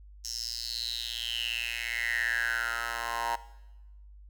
10% pulse tone with high-pass filter sweep, 117.3 Hz, A#2, 11 cents sharp, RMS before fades -33 dBFS, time 0.24-3.36 s, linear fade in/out 10 ms, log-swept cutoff 5800 to 930 Hz, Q 8.1, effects noise-tail reverb RT60 1.0 s tail -17 dB re dry + added 50 Hz sine -48 dBFS peak until 4.29 s

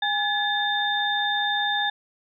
sine tone cluster, 819 / 1714 / 3616 Hz, G#5 / A6 / A7, -24 / -46 / +47 cents, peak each -26 dBFS, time 0.02-1.9 s, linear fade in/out 5 ms, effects none

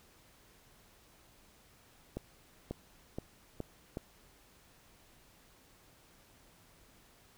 accelerating click train, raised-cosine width 2 ms, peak -24 dBFS, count 5, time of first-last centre 2.17-3.971 s, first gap 540 ms, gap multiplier 0.88, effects pink hiss -63 dBFS RMS until 7.37 s

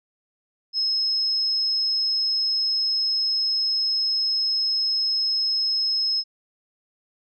sine tone, 5170 Hz, E8, 34 cents flat, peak -20 dBFS, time 0.73-6.24 s, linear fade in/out 50 ms, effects none

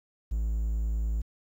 triangle tone, 55 Hz, A1, in tune, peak -24 dBFS, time 0.31-1.22 s, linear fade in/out 10 ms, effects 10-bit

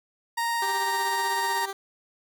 30% pulse tone with vibrato, 932.3 Hz, A#5, in tune, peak -22 dBFS, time 0.37-1.66 s, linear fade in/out 10 ms, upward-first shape sine, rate 18 Hz, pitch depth 9 cents each way
15% pulse tone with tremolo, 392 Hz, G4, in tune, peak -23 dBFS, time 0.62-1.73 s, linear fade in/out 2 ms, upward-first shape triangle, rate 16 Hz, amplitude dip 60%
effects none

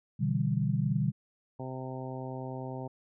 sine chord, E minor seventh, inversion second, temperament equal, 123.47 / 146.83 / 164.81 / 196 Hz, B2 / D3 / E3 / G3, 0 / 0 / 0 / 0 cents, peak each -31 / -30 / -34 / -32 dBFS, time 0.19-1.12 s, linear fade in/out 20 ms
harmonic tone, 130 Hz, C3, 11 cents flat, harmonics 1 / 2 / 3 / 4 / 5 / 6 / 7, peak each -39 / -42 / -44 / -45 / -46 / -47 / -47 dBFS, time 1.59-2.88 s, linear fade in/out 10 ms
effects none

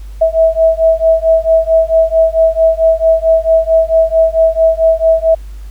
sine beating tone pair, 648 / 652.5 Hz, E5 / E5, -30 / -18 cents, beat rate 4.5 Hz, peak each -10 dBFS, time 0.21-5.35 s, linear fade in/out 10 ms, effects added 50 Hz sine -25 dBFS peak until 5.7 s + pink hiss -47 dBFS RMS until 5.7 s

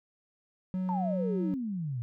triangle tone with vibrato, 185 Hz, F#3, in tune, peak -27 dBFS, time 0.74-1.54 s, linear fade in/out 0 ms, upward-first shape triangle, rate 4.4 Hz, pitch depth 8 cents each way
sine exponential sweep, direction down, 929 to 113.5 Hz, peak -31 dBFS, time 0.89-2.02 s, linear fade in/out 0 ms
effects none

